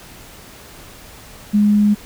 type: tone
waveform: sine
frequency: 207.7 Hz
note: G#3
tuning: in tune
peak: -10 dBFS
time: 1.53-1.95 s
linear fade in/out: 20 ms
effects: pink hiss -40 dBFS RMS until 2.05 s